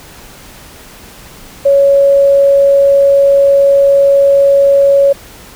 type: tone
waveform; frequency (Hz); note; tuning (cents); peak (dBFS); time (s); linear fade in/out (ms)
sine; 557; C#5; +8; -4; 1.65-5.13; 10
effects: pink hiss -35 dBFS RMS until 5.55 s